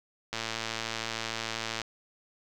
click train, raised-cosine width 0.2 ms, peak -15 dBFS, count 169, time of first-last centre 0.33-1.817 s, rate 113 Hz, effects none

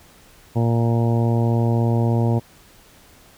harmonic tone, 116.54 Hz, A#2, in tune, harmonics 1 / 2 / 3 / 4 / 5 / 6 / 7 / 8, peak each -17 / -23 / -27 / -29 / -31 / -33 / -34 / -35 dBFS, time 0.55-2.4 s, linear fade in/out 20 ms, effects pink hiss -50 dBFS RMS until 3.37 s

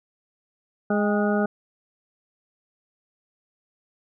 harmonic tone with a mistuned harmonic, 207.7 Hz, G#3, in tune, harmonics 1 / 2 / 3 / 4 / 6 / 7, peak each -22 / -26 / -27 / -31 / -34 / -31 dBFS, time 0.9-1.46 s, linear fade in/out 5 ms, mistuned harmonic 4, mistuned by -47 cents, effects none

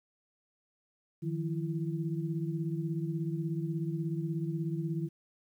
sine tone cluster, 154.6 / 171.1 / 334.6 Hz, D#3 / F3 / E4, -11 / -35 / +26 cents, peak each -33 / -37 / -38 dBFS, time 1.22-5.09 s, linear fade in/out 20 ms, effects 11-bit

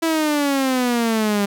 sawtooth exponential sweep, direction down, 331.2 to 199.3 Hz, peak -13 dBFS, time 0.02-1.46 s, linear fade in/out 10 ms, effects none

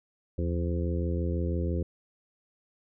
harmonic tone with a mistuned harmonic, 86 Hz, F2, 26 cents flat, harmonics 1 / 2 / 3 / 4 / 5 / 6, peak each -28 / -34 / -38 / -36 / -39 / -39 dBFS, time 0.38-1.83 s, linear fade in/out 5 ms, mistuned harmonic 1, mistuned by -140 cents, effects none

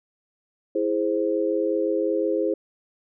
sine chord, E augmented, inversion none, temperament equal, 329.6 / 415.3 / 523.3 Hz, E4 / G#4 / B#4, 0 / 0 / 0 cents, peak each -25 dBFS, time 0.75-2.54 s, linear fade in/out 5 ms, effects none

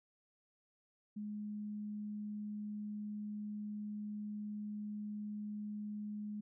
sine tone, 209.3 Hz, G#3, 14 cents sharp, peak -40 dBFS, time 1.16-6.41 s, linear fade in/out 10 ms, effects none

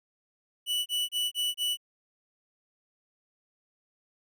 45% pulse tone bursts, 2960 Hz, F#7, in tune, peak -26 dBFS, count 5, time 0.66-1.772 s, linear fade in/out 50 ms, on 200 ms, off 28 ms, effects none

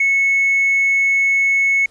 triangle tone with hard clipping, 2200 Hz, C#7, 14 cents flat, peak -12 dBFS, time 0-1.86 s, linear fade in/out 5 ms, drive 2 dB, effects pink hiss -53 dBFS RMS until 1.9 s + resampled to 24000 Hz

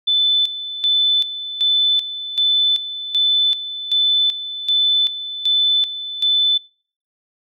sine tone with tremolo, 3512 Hz, A7, 4 cents flat, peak -13 dBFS, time 0.07-6.58 s, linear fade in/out 10 ms, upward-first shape square, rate 1.3 Hz, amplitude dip 75%, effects noise-tail reverb RT60 0.5 s tail -25 dB re dry

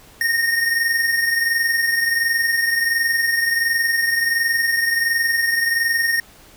square tone pair together, 1843.3 / 1864.7 Hz, A#6 / A#6, -20 / 0 cents, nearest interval unison, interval 20 cents, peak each -18 / -25 dBFS, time 0.21-6.2 s, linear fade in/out 2 ms, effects pink hiss -47 dBFS RMS until 6.56 s

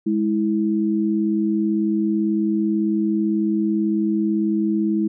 sine tone pair together, 207.7 / 325.8 Hz, G#3 / E4, 0 / -20 cents, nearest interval minor sixth, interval 780 cents, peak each -20 dBFS, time 0.06-5.08 s, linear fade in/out 10 ms, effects none

